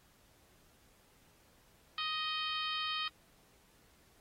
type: harmonic tone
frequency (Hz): 624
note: D#5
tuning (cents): +5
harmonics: 2 / 3 / 4 / 5 / 6 / 7 / 8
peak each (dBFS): -39 / -45 / -43 / -39 / -43 / -45 / -52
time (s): 1.98-3.08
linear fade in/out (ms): 2
effects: pink hiss -67 dBFS RMS until 4.2 s + AAC 48 kbps